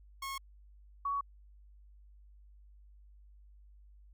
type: tone pair in turn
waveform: sawtooth / sine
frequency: 1089 / 1122.9 Hz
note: C#6 / C#6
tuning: -31 / +22 cents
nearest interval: minor second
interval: 53 cents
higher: second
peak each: -34 / -31 dBFS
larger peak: second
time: 0.22-0.38 / 1.05-1.21 s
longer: neither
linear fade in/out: 5 ms
effects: added 50 Hz sine -55 dBFS peak until 4.13 s